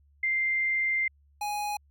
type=tone pair in turn; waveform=sine / square; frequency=2093 / 830.6 Hz; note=C7 / G#5; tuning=0 / 0 cents; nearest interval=octave + major third; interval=1600 cents; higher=first; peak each=-24 / -30 dBFS; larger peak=first; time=0.23-1.08 / 1.41-1.77 s; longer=first; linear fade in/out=5 ms; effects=added 71 Hz sine -59 dBFS peak until 1.9 s